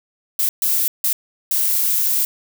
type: noise bursts at uneven times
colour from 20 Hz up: violet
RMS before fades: -18 dBFS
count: 4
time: 0.39-0.49 / 0.62-0.88 / 1.04-1.13 / 1.51-2.25 s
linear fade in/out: 2 ms
effects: none